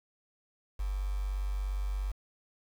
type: tone with quantisation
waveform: sine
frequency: 48.57 Hz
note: G1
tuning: 15 cents flat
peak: -30 dBFS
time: 0.79-2.12 s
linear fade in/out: 10 ms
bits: 8
effects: none